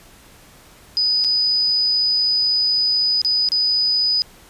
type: tone with dropouts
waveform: sine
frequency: 4978 Hz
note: D#8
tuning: in tune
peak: -15 dBFS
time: 0.97-4.22 s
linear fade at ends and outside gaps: 0 ms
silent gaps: 1.241-1.246 / 3.216-3.248 / 3.488-3.519 s
effects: pink hiss -47 dBFS RMS until 4.49 s + resampled to 32000 Hz